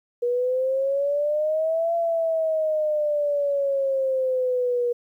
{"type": "exponential two-way sweep", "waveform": "sine", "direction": "up then down", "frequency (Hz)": [478.9, 679, 478.9], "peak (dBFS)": -20, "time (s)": [0.22, 4.93], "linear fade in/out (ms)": 10, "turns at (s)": 1.95, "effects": ["10-bit"]}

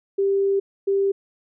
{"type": "tone bursts at uneven times", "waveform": "sine", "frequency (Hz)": 394, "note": "G4", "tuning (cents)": 9, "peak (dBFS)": -17, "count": 2, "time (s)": [[0.18, 0.6], [0.87, 1.12]], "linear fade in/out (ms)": 10, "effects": []}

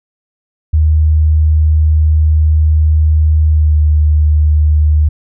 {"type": "tone with pitch glide", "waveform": "sine", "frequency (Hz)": [77.5, 75.95], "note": ["D#2", "D#2"], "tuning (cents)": [-6, -41], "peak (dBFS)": -6, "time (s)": [0.73, 5.09], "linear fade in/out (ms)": 10, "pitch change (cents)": -35, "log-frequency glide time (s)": [3.49, 3.76], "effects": []}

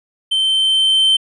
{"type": "tone with level ramp", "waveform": "triangle", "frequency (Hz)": 3102, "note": "G7", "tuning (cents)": -19, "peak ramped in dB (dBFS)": [-12, -8], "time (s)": [0.31, 1.17], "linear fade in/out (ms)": 10, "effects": ["resampled to 24000 Hz"]}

